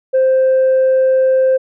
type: tone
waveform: sine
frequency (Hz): 523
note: C5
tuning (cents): -1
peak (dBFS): -7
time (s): 0.13-1.58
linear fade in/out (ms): 20
effects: tanh soft clip ceiling -7 dBFS